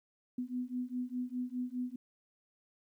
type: beating tone pair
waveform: sine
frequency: 246.9 / 251.8 Hz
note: B3 / B3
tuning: 0 / +34 cents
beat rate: 4.9 Hz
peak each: -38 / -38 dBFS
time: 0.38-1.96 s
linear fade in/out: 5 ms
effects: 12-bit